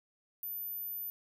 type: tone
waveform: sine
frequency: 13890 Hz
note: A9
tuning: 24 cents flat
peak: -37 dBFS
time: 0.43-1.1 s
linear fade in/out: 0 ms
effects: none